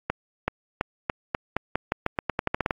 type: accelerating click train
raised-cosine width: 0.5 ms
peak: -8 dBFS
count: 17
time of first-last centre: 0.1-2.708 s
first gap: 380 ms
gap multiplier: 0.87
effects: AAC 48 kbps